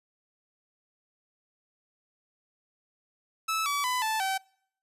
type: tone with pitch steps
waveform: sawtooth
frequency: 1307 / 1144.4 / 1002 / 877.4 / 768.2 Hz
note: E6 / D6 / B5 / A5 / G5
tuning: -15 / -45 / +25 / -5 / -35 cents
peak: -23 dBFS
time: 3.48-4.38 s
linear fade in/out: 10 ms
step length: 180 ms
effects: noise-tail reverb RT60 0.6 s tail -25 dB re dry + resampled to 32000 Hz